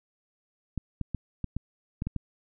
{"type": "clicks", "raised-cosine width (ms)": 5, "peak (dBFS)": -18, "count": 8, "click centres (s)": [0.777, 1.013, 1.147, 1.443, 1.566, 2.021, 2.07, 2.163], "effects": []}